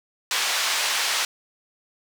white band-pass noise, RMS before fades -24 dBFS, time 0.31-1.25 s, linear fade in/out 2 ms, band 820 to 5300 Hz, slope 12 dB/octave, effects none

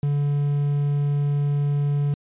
triangle tone with quantisation, 144 Hz, D3, 34 cents flat, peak -17 dBFS, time 0.03-2.14 s, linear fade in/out 2 ms, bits 7, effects resampled to 8000 Hz

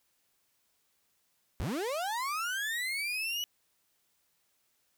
35% pulse linear sweep, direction up, 47.73 to 2960 Hz, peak -30 dBFS, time 1.6-3.44 s, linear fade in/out 0 ms, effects white hiss -74 dBFS RMS until 4.97 s

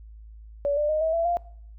sine tone with pitch steps, 571 / 593.9 / 617.7 / 642.4 / 668.1 / 694.9 Hz, D5 / D5 / D#5 / E5 / E5 / F5, -49 / +19 / -13 / -45 / +23 / -9 cents, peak -21 dBFS, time 0.65-1.37 s, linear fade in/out 0 ms, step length 120 ms, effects noise-tail reverb RT60 0.6 s tail -21 dB re dry + added 54 Hz sine -42 dBFS peak until 1.78 s

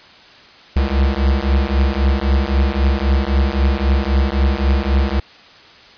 square beating tone pair, 66 / 69.8 Hz, C2 / C#2, +16 / +13 cents, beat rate 3.8 Hz, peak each -17 dBFS, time 0.76-5.2 s, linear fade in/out 5 ms, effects white hiss -43 dBFS RMS until 5.97 s + resampled to 11025 Hz

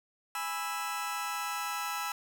sawtooth chord, E major, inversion first, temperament just, 824.1 / 988.9 / 1318.5 Hz, G#5 / B5 / E6, -14 / +2 / 0 cents, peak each -35 / -35 / -32 dBFS, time 0.35-2.12 s, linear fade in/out 2 ms, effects 9-bit

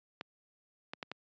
clicks, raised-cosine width 0.3 ms, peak -23 dBFS, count 4, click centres 0.211 / 0.935 / 1.028 / 1.116 s, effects high-pass 150 Hz 12 dB/octave + resampled to 16000 Hz

